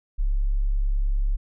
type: tone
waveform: sine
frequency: 34.65 Hz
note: C#1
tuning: in tune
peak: -19 dBFS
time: 0.18-1.37 s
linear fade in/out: 20 ms
effects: none